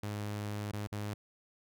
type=tone with dropouts; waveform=sawtooth; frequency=104 Hz; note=G#2; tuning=3 cents sharp; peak=-32 dBFS; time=0.03-1.14 s; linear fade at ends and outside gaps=5 ms; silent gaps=0.716-0.733 / 0.872-0.921 s; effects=none